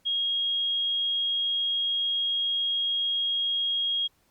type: tone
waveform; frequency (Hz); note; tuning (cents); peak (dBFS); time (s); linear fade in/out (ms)
sine; 3271; G#7; -27; -24; 0.05-4.08; 20
effects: pink hiss -67 dBFS RMS until 4.3 s + Opus 48 kbps